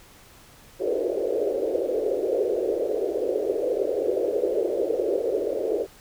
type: band-pass noise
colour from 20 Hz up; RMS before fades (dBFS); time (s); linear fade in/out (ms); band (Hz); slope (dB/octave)
pink; -25; 0.79-5.87; 50; 370 to 550; 48
effects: pink hiss -51 dBFS RMS until 6 s